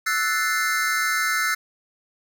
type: chord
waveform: square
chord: F# half-diminished seventh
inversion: third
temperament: equal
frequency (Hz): 1318.5 / 1480 / 1760 / 2093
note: E6 / F#6 / A6 / C7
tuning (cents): 0 / 0 / 0 / 0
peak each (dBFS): -27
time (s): 0.06-1.55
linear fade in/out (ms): 10
effects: none